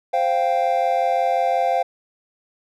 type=chord; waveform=triangle; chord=C suspended fourth; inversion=none; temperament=equal; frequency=523.3 / 698.5 / 784 Hz; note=C5 / F5 / G5; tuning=0 / 0 / 0 cents; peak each=-21 / -18 / -20 dBFS; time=0.13-1.83 s; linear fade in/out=10 ms; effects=none